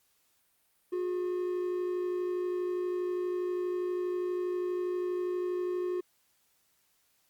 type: tone pair together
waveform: triangle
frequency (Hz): 359.8 / 412.2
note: F#4 / G#4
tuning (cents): -48 / -13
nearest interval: major second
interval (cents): 235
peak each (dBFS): -28 / -39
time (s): 0.92-6.01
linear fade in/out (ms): 10
effects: white hiss -71 dBFS RMS until 7.29 s + Opus 48 kbps